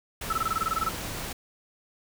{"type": "noise", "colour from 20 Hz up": "pink", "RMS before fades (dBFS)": -35, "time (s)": [0.21, 1.33], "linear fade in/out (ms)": 5}
{"type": "tone bursts", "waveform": "sine", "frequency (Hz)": 1318.5, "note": "E6", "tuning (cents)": 0, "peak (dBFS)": -23, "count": 12, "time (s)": [0.3, 0.89], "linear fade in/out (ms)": 5, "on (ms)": 29, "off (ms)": 22}
{"effects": []}